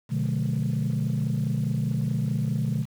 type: chord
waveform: sine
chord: B diminished seventh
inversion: none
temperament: just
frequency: 123.47 / 148.16 / 177.8 / 213.4 Hz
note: B2 / D3 / F3 / Ab3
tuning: 0 / +16 / +31 / +47 cents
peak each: -26 / -26 / -31 / -29 dBFS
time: 0.09-2.86 s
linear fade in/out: 50 ms
effects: tanh soft clip ceiling -18 dBFS + 8-bit